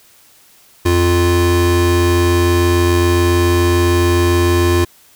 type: tone pair together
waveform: square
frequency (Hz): 87.31 / 349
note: F2 / F4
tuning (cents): 0 / -1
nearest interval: 2 octaves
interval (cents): 2399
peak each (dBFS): -14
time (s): 0.85-4.85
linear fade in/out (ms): 10
effects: white hiss -48 dBFS RMS until 5.15 s